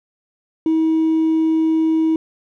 triangle tone with hard clipping, 320.2 Hz, D#4, 50 cents sharp, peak -13 dBFS, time 0.66-2.16 s, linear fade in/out 2 ms, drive 2 dB, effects none

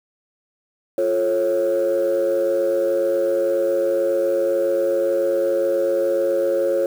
sine chord, F augmented, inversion none, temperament just, 349.2 / 436.5 / 545.7 Hz, F4 / A4 / C#5, 0 / -14 / -27 cents, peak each -22 / -23 / -17 dBFS, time 0.98-6.86 s, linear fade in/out 2 ms, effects tanh soft clip ceiling -12 dBFS + 7-bit

